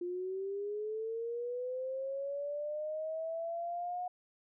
sine linear sweep, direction up, 349.2 to 726 Hz, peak -35 dBFS, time 0.01-4.08 s, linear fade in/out 5 ms, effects none

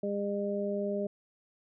harmonic tone, 202.3 Hz, G#3, 45 cents flat, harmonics 1 / 2 / 3, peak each -34 / -34 / -34 dBFS, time 0.03-1.07 s, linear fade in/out 5 ms, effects none

